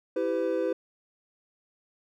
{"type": "chord", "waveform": "triangle", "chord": "E minor", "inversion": "none", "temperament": "equal with one note detuned", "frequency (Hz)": [329.6, 392, 505.7], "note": ["E4", "G4", "B4"], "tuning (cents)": [0, 0, 41], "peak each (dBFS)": [-29, -29, -26], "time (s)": [0.16, 0.73], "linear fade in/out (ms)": 5, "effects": []}